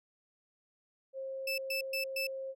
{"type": "tone", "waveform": "sine", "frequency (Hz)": 534, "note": "C5", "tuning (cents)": 35, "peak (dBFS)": -37, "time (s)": [1.13, 2.55], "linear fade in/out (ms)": 50}
{"type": "tone bursts", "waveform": "30% pulse", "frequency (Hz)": 2635, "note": "E7", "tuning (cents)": -1, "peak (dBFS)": -30, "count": 4, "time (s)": [1.47, 2.27], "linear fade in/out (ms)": 5, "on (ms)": 110, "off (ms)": 120}
{"effects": []}